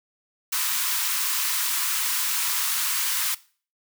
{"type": "high-pass noise", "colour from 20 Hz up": "white", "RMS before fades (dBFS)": -25, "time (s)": [0.52, 3.35], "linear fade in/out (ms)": 10, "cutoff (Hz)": 900, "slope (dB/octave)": 96, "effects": ["noise-tail reverb RT60 0.4 s tail -19 dB re dry"]}